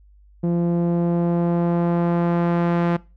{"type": "tone with low-pass filter sweep", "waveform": "sawtooth", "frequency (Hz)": 171.8, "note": "F3", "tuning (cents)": -28, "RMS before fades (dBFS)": -20, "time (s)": [0.43, 2.97], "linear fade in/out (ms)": 10, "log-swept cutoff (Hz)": [410, 1800], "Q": 0.81, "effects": ["noise-tail reverb RT60 0.3 s tail -21 dB re dry", "added 50 Hz sine -48 dBFS peak until 3.16 s"]}